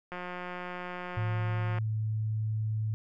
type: click train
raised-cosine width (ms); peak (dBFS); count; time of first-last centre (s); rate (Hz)
0.5; -24; 299; 0.12-1.785; 179
type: tone with pitch glide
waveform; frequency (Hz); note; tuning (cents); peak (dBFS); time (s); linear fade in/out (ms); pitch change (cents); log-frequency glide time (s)
sine; 109.6 to 108.78; A2 to A2; -6 to -19; -28; 1.17-2.94; 0; -13; 1.85-1.9
effects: none